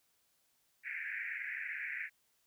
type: band-pass noise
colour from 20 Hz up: pink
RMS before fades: -41 dBFS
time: 0.83-2.1 s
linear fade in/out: 50 ms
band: 1600 to 2400 Hz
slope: 96 dB/octave
effects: white hiss -75 dBFS RMS until 2.46 s